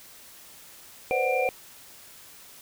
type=tone cluster; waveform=sine; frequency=489.8 / 521 / 591 / 742 / 2379 Hz; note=B4 / C5 / D5 / F#5 / D7; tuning=-14 / -7 / +11 / +5 / +22 cents; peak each=-31 / -26 / -33 / -28 / -29 dBFS; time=1.11-1.49 s; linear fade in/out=0 ms; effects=white hiss -49 dBFS RMS until 2.61 s